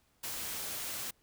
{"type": "noise", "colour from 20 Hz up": "white", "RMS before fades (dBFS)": -39, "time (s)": [0.23, 1.11], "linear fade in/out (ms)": 10, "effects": ["pink hiss -71 dBFS RMS until 1.22 s"]}